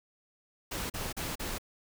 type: noise bursts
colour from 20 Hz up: pink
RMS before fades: -36 dBFS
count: 4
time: 0.71-1.584 s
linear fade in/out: 10 ms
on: 190 ms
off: 38 ms
effects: none